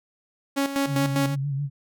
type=tone with tremolo; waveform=sawtooth; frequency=277.2 Hz; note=C#4; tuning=in tune; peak=-17 dBFS; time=0.56-1.36 s; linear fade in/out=20 ms; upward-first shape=square; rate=5 Hz; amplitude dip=65%
type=tone with vibrato; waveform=sine; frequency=140 Hz; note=C#3; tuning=18 cents sharp; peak=-24 dBFS; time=0.86-1.7 s; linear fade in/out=50 ms; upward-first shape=sine; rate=6.9 Hz; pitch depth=61 cents each way
effects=none